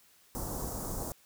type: band-stop noise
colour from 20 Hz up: pink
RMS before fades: -37 dBFS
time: 0.35-1.12 s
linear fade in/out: 0 ms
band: 1100 to 6200 Hz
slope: 24 dB/octave
effects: white hiss -63 dBFS RMS until 1.25 s